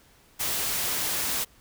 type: noise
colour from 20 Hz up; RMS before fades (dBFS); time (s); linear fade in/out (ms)
white; -28; 0.39-1.45; 20
effects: pink hiss -58 dBFS RMS until 1.6 s